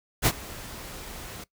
pink noise with ADSR envelope, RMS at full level -19 dBFS, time 0.22-1.44 s, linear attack 46 ms, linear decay 50 ms, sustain -21 dB, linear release 5 ms, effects noise-tail reverb RT60 0.1 s tail -19 dB re dry

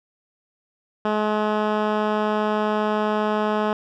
10% pulse tone with low-pass filter, 212.5 Hz, G#3, 40 cents sharp, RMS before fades -22 dBFS, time 1.05-3.73 s, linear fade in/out 2 ms, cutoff 2100 Hz, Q 0.61, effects none

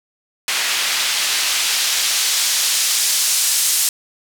white noise with band-pass filter sweep, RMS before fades -18 dBFS, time 0.48-3.89 s, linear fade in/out 2 ms, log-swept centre 2500 to 7300 Hz, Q 0.77, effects none

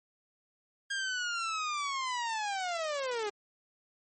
sawtooth linear sweep, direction down, 1622 to 400 Hz, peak -28 dBFS, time 0.9-3.3 s, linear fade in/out 10 ms, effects MP3 32 kbps

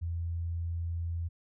sine tone, 84.4 Hz, E2, 41 cents sharp, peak -31 dBFS, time 0.01-1.29 s, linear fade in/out 20 ms, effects none

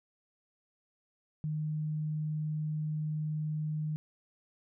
sine tone, 153.5 Hz, D#3, 23 cents flat, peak -31 dBFS, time 1.44-3.96 s, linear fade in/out 0 ms, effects none

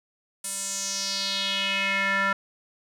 square tone with band-pass filter sweep, 196 Hz, G3, in tune, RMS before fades -27 dBFS, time 0.44-2.33 s, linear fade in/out 5 ms, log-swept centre 9400 to 1500 Hz, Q 3.5, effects none

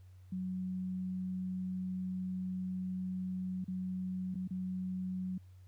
sine tone with dropouts, 185 Hz, F#3, in tune, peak -35 dBFS, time 0.32-5.38 s, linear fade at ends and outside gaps 5 ms, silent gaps 3.644-3.68 / 4.345-4.354 / 4.476-4.507 s, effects added 92 Hz sine -53 dBFS peak until 5.67 s + pink hiss -74 dBFS RMS until 5.67 s

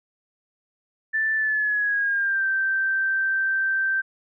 sine tone with pitch glide, 1763 to 1561.6 Hz, A6 to G6, +3 to -7 cents, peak -20 dBFS, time 1.13-4.02 s, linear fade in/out 20 ms, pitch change -210 cents, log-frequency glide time 1.35-2.46 s, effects none

